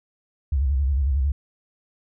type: tone with vibrato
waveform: sine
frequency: 68.4 Hz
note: C#2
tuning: 23 cents flat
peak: -18 dBFS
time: 0.52-1.32 s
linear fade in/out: 5 ms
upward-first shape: square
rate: 11 Hz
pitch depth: 110 cents each way
effects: none